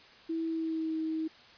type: tone with pitch glide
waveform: sine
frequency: 326.6 to 318.2 Hz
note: E4 to D#4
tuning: -16 to +39 cents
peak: -30 dBFS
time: 0.29-1.28 s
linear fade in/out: 10 ms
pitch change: -45 cents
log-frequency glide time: 0.45-0.96 s
effects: white hiss -55 dBFS RMS until 1.57 s + resampled to 11025 Hz